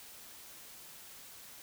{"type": "silence", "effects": ["white hiss -52 dBFS RMS until 1.62 s"]}